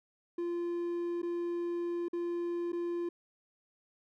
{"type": "tone with dropouts", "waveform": "triangle", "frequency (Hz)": 345.6, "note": "F4", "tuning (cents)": -18, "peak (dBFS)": -30, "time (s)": [0.38, 3.09], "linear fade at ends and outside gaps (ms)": 5, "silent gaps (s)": [[1.219, 1.229], [2.084, 2.131], [2.721, 2.729]], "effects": []}